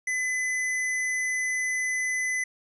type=tone; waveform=square; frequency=2014 Hz; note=B6; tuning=33 cents sharp; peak=-26 dBFS; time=0.07-2.44 s; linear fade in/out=5 ms; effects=resampled to 24000 Hz